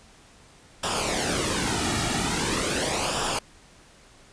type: noise with flanger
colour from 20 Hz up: pink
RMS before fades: -26 dBFS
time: 0.83-3.39 s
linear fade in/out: 5 ms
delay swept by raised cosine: 0.47 to 1.97 ms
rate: 0.42 Hz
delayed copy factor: -0.65
effects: pink hiss -53 dBFS RMS until 4.32 s + resampled to 22050 Hz